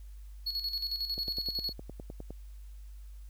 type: tone with tremolo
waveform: triangle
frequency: 4359 Hz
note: C#8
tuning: 30 cents flat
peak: -29 dBFS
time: 0.46-1.73 s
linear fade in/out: 10 ms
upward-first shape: square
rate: 11 Hz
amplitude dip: 60%
type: click train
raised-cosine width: 2 ms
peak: -29 dBFS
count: 12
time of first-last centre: 1.18-2.306 s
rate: 9.77 Hz
effects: added 50 Hz sine -44 dBFS peak until 3.29 s + white hiss -67 dBFS RMS until 3.29 s